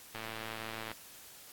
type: click train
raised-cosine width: 0.3 ms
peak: -24 dBFS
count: 86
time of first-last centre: 0.15-0.916 s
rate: 111 Hz
effects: white hiss -53 dBFS RMS until 1.52 s + AAC 64 kbps